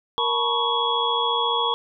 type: tone cluster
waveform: sine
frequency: 468.8 / 875 / 969 / 1108 / 3346 Hz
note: A#4 / A5 / B5 / C#6 / G#7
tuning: +10 / -10 / -33 / -1 / +12 cents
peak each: -28 / -28 / -26 / -26 / -24 dBFS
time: 0.18-1.74 s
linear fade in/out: 0 ms
effects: none

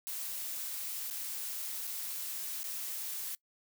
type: noise with dropouts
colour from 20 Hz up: blue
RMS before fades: -39 dBFS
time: 0.07-3.35 s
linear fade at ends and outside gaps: 0 ms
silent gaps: 1.101-1.109 / 1.87-1.874 / 2.632-2.641 s
effects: noise-tail reverb RT60 0.1 s tail -23 dB re dry

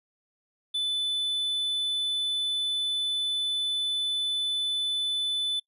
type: tone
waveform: triangle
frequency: 3500 Hz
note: A7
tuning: 10 cents flat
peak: -24 dBFS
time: 0.74-5.6 s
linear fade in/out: 10 ms
effects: noise-tail reverb RT60 0.1 s tail -23 dB re dry + resampled to 32000 Hz

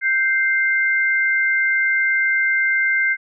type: tone pair together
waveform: sine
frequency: 1565 / 2093 Hz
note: G6 / C7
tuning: -3 / 0 cents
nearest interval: perfect fourth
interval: 503 cents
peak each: -18 dBFS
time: 0.01-3.17 s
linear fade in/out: 50 ms
effects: none

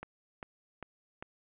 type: click train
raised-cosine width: 0.5 ms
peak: -26 dBFS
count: 4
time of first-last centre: 0.03-1.225 s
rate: 2.51 Hz
effects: resampled to 8000 Hz + 11-bit

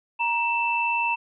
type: tone pair together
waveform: sine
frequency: 939.7 / 2658 Hz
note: A#5 / E7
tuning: +14 / +14 cents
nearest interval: octave + tritone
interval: 1800 cents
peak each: -24 dBFS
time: 0.19-1.16 s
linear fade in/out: 20 ms
effects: none

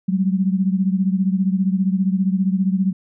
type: beating tone pair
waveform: sine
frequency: 186.8 / 201.8 Hz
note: F#3 / G#3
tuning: +17 / -49 cents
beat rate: 15 Hz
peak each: -17 / -21 dBFS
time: 0.08-2.93 s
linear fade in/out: 10 ms
effects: none

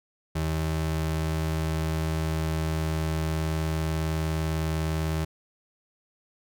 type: ring-modulated tone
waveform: square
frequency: 119 Hz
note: A#2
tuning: 36 cents sharp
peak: -23 dBFS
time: 0.35-5.25 s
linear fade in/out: 10 ms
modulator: 39.9 Hz
effects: none

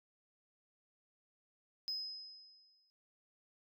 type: tone with exponential decay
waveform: sine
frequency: 5070 Hz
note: D#8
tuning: 32 cents sharp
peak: -34 dBFS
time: 1.88-2.9 s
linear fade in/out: 0 ms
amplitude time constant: 220 ms
effects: tanh soft clip ceiling -33 dBFS

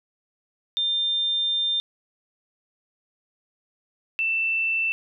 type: tone pair in turn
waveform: sine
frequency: 3600 / 2667 Hz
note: A7 / E7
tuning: +39 / +20 cents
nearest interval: perfect fourth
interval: 519 cents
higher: first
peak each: -21 dBFS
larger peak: neither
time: 0.77-1.8 / 4.19-4.92 s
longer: first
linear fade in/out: 0 ms
effects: none

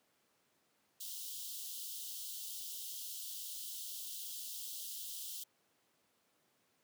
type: high-pass noise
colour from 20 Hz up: white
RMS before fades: -45 dBFS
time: 1-5.44 s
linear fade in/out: 10 ms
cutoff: 2900 Hz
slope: 96 dB/octave
effects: pink hiss -75 dBFS RMS until 6.83 s + high-pass 200 Hz 12 dB/octave

